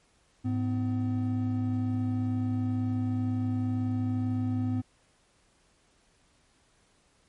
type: tone pair together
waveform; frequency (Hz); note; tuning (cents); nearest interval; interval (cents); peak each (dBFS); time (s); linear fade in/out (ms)
triangle; 105.18 / 253.5; G#2 / B3; +22 / +45; octave + minor third; 1523; -27; 0.44-4.82; 20
effects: pink hiss -66 dBFS RMS until 7.28 s + MP3 48 kbps